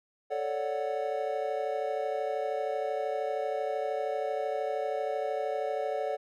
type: chord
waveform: triangle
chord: D major seventh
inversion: second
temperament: equal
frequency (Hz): 440 / 554.4 / 587.3 / 740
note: A4 / C#5 / D5 / F#5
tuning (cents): 0 / 0 / 0 / 0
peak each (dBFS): -33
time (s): 0.3-6.17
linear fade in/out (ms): 20
effects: none